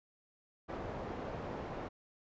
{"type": "low-pass noise", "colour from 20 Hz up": "white", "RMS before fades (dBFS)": -42, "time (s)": [0.68, 1.89], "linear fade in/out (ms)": 20, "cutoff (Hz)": 690, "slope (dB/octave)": 12, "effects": ["resampled to 16000 Hz"]}